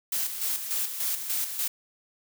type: noise with tremolo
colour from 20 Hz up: blue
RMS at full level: -28 dBFS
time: 0.12-1.68 s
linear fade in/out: 5 ms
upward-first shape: square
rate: 3.4 Hz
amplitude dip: 55%
effects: none